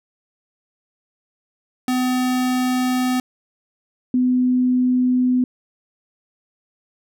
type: tone pair in turn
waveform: square / sine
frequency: 253.1 / 251.6 Hz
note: B3 / B3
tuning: +43 / +32 cents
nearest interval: unison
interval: 11 cents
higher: first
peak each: -18 / -14 dBFS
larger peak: second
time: 1.88-3.2 / 4.14-5.44 s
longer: first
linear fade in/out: 2 ms
effects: none